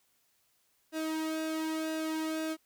sawtooth tone with flanger, 316.7 Hz, D#4, 31 cents sharp, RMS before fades -34 dBFS, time 0.92-2.57 s, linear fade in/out 50 ms, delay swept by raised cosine 0.91 to 2.21 ms, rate 1 Hz, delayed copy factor -0.65, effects white hiss -72 dBFS RMS until 2.65 s

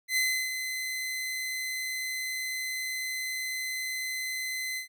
sawtooth tone with ADSR envelope, 2042 Hz, C7, 43 cents flat, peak -20 dBFS, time 0.08-4.88 s, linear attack 85 ms, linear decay 330 ms, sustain -8 dB, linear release 110 ms, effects none

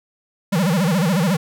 square tone with vibrato, 177.6 Hz, F3, 29 cents sharp, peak -16 dBFS, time 0.52-1.37 s, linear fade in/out 10 ms, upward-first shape sine, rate 14 Hz, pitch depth 240 cents each way, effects none

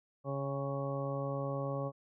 harmonic tone with a mistuned harmonic, 138.59 Hz, C#3, in tune, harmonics 1 / 2 / 3 / 4 / 5 / 6 / 7 / 8, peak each -37 / -43 / -44 / -38 / -50 / -48 / -55 / -44 dBFS, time 0.24-1.92 s, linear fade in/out 50 ms, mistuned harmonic 6, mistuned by -21 cents, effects none

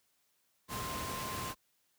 sine tone in noise, 1050 Hz, C6, 6 cents sharp, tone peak -41 dBFS, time 0.68-1.55 s, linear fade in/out 50 ms, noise pink, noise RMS -40 dBFS, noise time 0.68-1.55 s, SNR -4 dB, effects white hiss -75 dBFS RMS until 1.98 s + high-pass 60 Hz 12 dB/octave

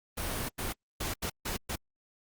pink noise bursts at uneven times, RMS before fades -34 dBFS, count 6, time 0.17-0.49 / 0.58-0.73 / 1-1.14 / 1.22-1.3 / 1.45-1.57 / 1.69-1.76 s, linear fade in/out 10 ms, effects Opus 32 kbps

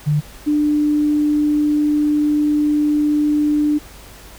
sine tone pair in turn, 148.8 / 297.6 Hz, D3 / D4, +23 / +23 cents, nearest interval octave, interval 1200 cents, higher second, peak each -13 dBFS, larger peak neither, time 0.06-0.21 / 0.46-3.79 s, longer second, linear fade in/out 20 ms, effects added 50 Hz sine -43 dBFS peak until 4.38 s + pink hiss -41 dBFS RMS until 4.38 s

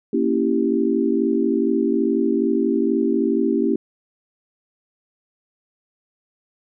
sine chord, A# diminished seventh, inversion none, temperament equal, 233.1 / 277.2 / 329.6 / 392 Hz, A#3 / C#4 / E4 / G4, 0 / 0 / 0 / 0 cents, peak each -22 dBFS, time 0.13-3.76 s, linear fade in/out 5 ms, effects none

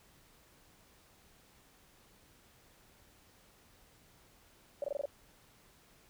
sine tone bursts, 570 Hz, C#5, 48 cents sharp, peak -32 dBFS, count 6, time 4.82-5.056 s, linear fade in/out 2 ms, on 21 ms, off 22 ms, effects pink hiss -64 dBFS RMS until 6.09 s

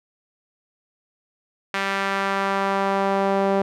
sawtooth tone with band-pass filter sweep, 196 Hz, G3, in tune, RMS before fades -22 dBFS, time 1.74-3.62 s, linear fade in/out 2 ms, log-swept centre 1900 to 580 Hz, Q 1.2, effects none

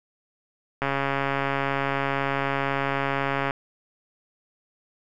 click train, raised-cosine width 0.5 ms, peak -10 dBFS, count 372, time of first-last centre 0.82-3.508 s, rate 138 Hz, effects none

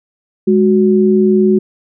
sine tone pair together, 207.7 / 370 Hz, G#3 / F#4, 0 / 0 cents, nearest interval minor seventh, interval 1000 cents, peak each -10 dBFS, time 0.47-1.59 s, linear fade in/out 10 ms, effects none

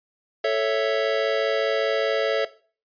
square chord, A major, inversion none, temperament equal, 440 / 554.4 / 659.3 Hz, A4 / C#5 / E5, 0 / 0 / 0 cents, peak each -25 dBFS, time 0.44-2.45 s, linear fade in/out 5 ms, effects noise-tail reverb RT60 0.4 s tail -17 dB re dry + resampled to 11025 Hz

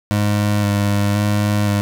25% pulse tone with vibrato, 102.8 Hz, G#2, 17 cents flat, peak -11 dBFS, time 0.11-1.81 s, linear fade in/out 0 ms, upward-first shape square, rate 0.96 Hz, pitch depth 16 cents each way, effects none

